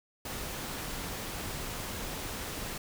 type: noise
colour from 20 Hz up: pink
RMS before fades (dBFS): -38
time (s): 0.25-2.78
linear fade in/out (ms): 5
effects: none